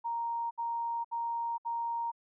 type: tone bursts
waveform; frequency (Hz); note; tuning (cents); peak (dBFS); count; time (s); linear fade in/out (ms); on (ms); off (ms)
sine; 932.3; A#5; 0; -31; 4; 0.04-2.118; 20; 470; 66
effects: none